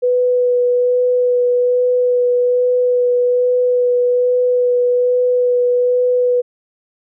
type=tone with vibrato; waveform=sine; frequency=493.9 Hz; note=B4; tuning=in tune; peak=-11 dBFS; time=0.02-6.42 s; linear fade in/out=20 ms; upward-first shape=sine; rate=1.2 Hz; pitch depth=11 cents each way; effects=none